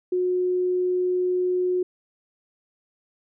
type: tone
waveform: sine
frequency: 363.2 Hz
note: F#4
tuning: 32 cents flat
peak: -20 dBFS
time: 0.12-1.83 s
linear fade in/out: 5 ms
effects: none